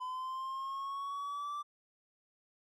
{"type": "linear sweep", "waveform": "triangle", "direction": "up", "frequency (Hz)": [1010, 1174.7], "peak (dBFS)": -35, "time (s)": [0, 1.63], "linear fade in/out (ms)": 20, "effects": []}